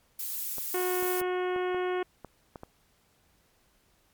violet noise, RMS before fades -34 dBFS, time 0.19-1.21 s, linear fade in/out 5 ms
clicks, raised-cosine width 1 ms, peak -27 dBFS, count 8, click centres 0.583 / 1.027 / 1.215 / 1.562 / 1.746 / 2.247 / 2.558 / 2.634 s
harmonic tone, 364 Hz, F#4, 28 cents flat, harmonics 1 / 2 / 3 / 4 / 5 / 6 / 7 / 8 / 9, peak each -28 / -36 / -39 / -41 / -43 / -45 / -48 / -50 / -52 dBFS, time 0.74-2.03 s, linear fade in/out 5 ms
effects pink hiss -67 dBFS RMS until 4.13 s + MP3 96 kbps

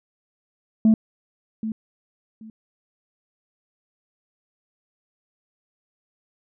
sine tone with echo, 220 Hz, A3, in tune, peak -10 dBFS, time 0.85-0.94 s, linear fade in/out 2 ms, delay 780 ms, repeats 2, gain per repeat -14 dB, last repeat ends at 2.5 s, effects tanh soft clip ceiling -10 dBFS

